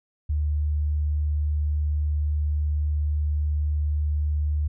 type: tone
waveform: sine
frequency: 74.7 Hz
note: D2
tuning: 30 cents sharp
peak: -21 dBFS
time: 0.29-4.68 s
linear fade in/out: 10 ms
effects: none